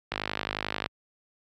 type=click train; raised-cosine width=0.3 ms; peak=-12 dBFS; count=39; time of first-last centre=0.12-0.861 s; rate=51.3 Hz; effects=high-pass 60 Hz 12 dB/octave + Opus 48 kbps